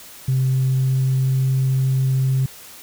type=tone with pitch glide; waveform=sine; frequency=131.1 to 132.16 Hz; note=C3 to C3; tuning=+4 to +18 cents; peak=-14 dBFS; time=0.28-2.46 s; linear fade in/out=5 ms; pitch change=+14 cents; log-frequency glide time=0.54-1.49 s; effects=tanh soft clip ceiling -12 dBFS + white hiss -41 dBFS RMS until 2.82 s